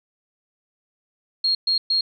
sine tone bursts, 4258 Hz, C8, 30 cents sharp, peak -17 dBFS, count 3, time 1.44-2.01 s, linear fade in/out 5 ms, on 110 ms, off 120 ms, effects none

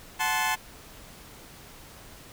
20% pulse chord, F# diminished, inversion none, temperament equal with one note detuned, 740 / 870.4 / 1046.5 Hz, F#5 / A5 / C6, 0 / -19 / 0 cents, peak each -27 / -22 / -25 dBFS, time 0.19-0.56 s, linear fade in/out 20 ms, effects pink hiss -48 dBFS RMS until 2.32 s

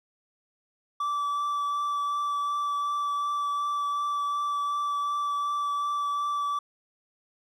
triangle tone with vibrato, 1159 Hz, D6, 23 cents flat, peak -24 dBFS, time 1-6.59 s, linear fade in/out 5 ms, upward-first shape triangle, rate 2.7 Hz, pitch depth 11 cents each way, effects none

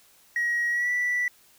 triangle tone with pitch glide, 1900 to 1963.6 Hz, A#6 to B6, +33 to -10 cents, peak -20 dBFS, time 0.36-1.28 s, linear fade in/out 2 ms, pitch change +57 cents, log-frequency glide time 0.7-0.91 s, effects tanh soft clip ceiling -19 dBFS + white hiss -58 dBFS RMS until 1.58 s

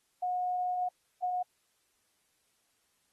sine tone bursts at uneven times, 725 Hz, F#5, 35 cents flat, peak -29 dBFS, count 2, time 0.22-0.89 / 1.22-1.43 s, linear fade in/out 10 ms, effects white hiss -74 dBFS RMS until 3.12 s + AAC 32 kbps

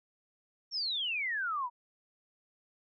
sine exponential sweep, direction down, 5620 to 930 Hz, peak -31 dBFS, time 0.71-1.7 s, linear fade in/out 50 ms, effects none

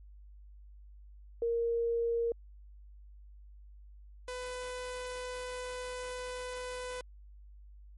sine / sawtooth tone pair in turn, 466.2 / 500.5 Hz, A#4 / B4, 0 / +23 cents, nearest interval minor second, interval 123 cents, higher second, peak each -28 / -34 dBFS, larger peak first, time 1.42-2.32 / 4.28-7.01 s, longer second, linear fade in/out 2 ms, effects added 50 Hz sine -50 dBFS peak until 7.97 s + MP3 48 kbps

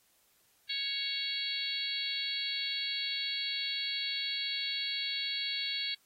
harmonic tone, 554 Hz, C#5, 1 cent flat, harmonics 3 / 4 / 5 / 6 / 7 / 8, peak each -47 / -40 / -44 / -38 / -38 / -37 dBFS, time 0.69-5.95 s, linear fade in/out 10 ms, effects white hiss -69 dBFS RMS until 6.05 s + AAC 48 kbps

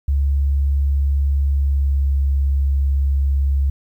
sine tone with pitch glide, 69.8 to 68.96 Hz, C#2 to C#2, +13 to -8 cents, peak -14 dBFS, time 0.08-3.7 s, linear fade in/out 5 ms, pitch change -21 cents, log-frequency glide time 1.48-2.1 s, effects 9-bit

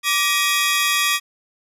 sawtooth tone cluster, 1167 / 1896 / 2496 / 3314 Hz, D6 / A#6 / D#7 / G#7, -11 / +29 / +5 / -4 cents, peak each -19 dBFS, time 0.03-1.2 s, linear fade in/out 50 ms, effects resampled to 32000 Hz

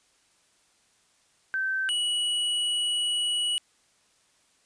sine / square tone pair in turn, 1548 / 2930 Hz, G6 / F#7, -22 / -18 cents, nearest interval major seventh, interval 1104 cents, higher second, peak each -25 dBFS, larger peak neither, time 1.54-1.89 / 1.89-3.58 s, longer second, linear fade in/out 0 ms, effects white hiss -65 dBFS RMS until 4.65 s + resampled to 22050 Hz

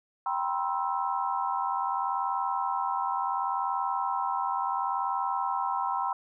sine chord, C major seventh, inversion second, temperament equal with one note detuned, 784 / 965.8 / 1046.5 / 1318.5 Hz, G5 / B5 / C6 / E6, 0 / -39 / 0 / 0 cents, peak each -32 / -31 / -32 / -35 dBFS, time 0.26-6.13 s, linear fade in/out 2 ms, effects none

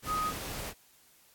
sine tone in noise, 1251 Hz, D#6, 9 cents sharp, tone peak -29 dBFS, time 0.06-0.33 s, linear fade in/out 50 ms, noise pink, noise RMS -39 dBFS, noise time 0.02-0.74 s, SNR +7 dB, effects white hiss -62 dBFS RMS until 1.34 s + AAC 64 kbps

